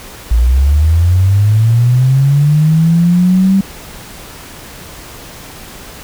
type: linear sweep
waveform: sine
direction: up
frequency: 55 to 196 Hz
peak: -6 dBFS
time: 0.31-3.61 s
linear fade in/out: 5 ms
effects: pink hiss -32 dBFS RMS until 6.03 s